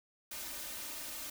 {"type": "noise with comb filter", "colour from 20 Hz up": "white", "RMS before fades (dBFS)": -43, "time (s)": [0.31, 1.3], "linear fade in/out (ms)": 5, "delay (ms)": 3.3, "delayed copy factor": 0.75, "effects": []}